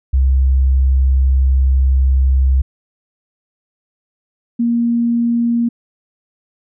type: tone pair in turn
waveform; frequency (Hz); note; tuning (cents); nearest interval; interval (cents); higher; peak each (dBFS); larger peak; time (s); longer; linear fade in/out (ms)
sine; 66 / 235.2; C2 / A#3; +16 / +16; octave + minor seventh; 2200; second; -9 / -12; first; 0.13-2.62 / 4.59-5.69; first; 10
effects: none